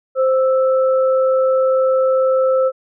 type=tone pair together; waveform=sine; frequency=523.3 / 1318.6 Hz; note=C5 / E6; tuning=0 / 0 cents; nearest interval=octave + major third; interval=1600 cents; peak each=-12 / -23 dBFS; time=0.15-2.72 s; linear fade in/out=50 ms; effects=none